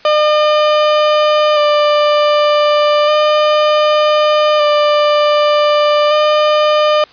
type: tone with vibrato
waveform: 30% pulse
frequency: 599 Hz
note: D5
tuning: 34 cents sharp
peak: -6 dBFS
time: 0.05-7.04 s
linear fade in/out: 2 ms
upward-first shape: square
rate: 0.33 Hz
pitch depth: 15 cents each way
effects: white hiss -42 dBFS RMS until 7.12 s + resampled to 11025 Hz